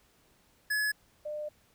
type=tone pair in turn; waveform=square / sine; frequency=1700 / 601 Hz; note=G#6 / D5; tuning=+40 / +40 cents; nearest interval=octave + tritone; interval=1800 cents; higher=first; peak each=-28 / -34 dBFS; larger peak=first; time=0.7-0.92 / 1.25-1.49 s; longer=second; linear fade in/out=10 ms; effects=pink hiss -66 dBFS RMS until 1.74 s